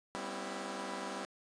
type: chord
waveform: 10% pulse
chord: C major seventh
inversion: second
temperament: equal with one note detuned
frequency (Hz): 196 / 246.9 / 268.5 / 329.6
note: G3 / B3 / C4 / E4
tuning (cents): 0 / 0 / +45 / 0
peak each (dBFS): -35 / -37 / -37 / -37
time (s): 0.15-1.25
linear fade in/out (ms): 0
effects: resampled to 22050 Hz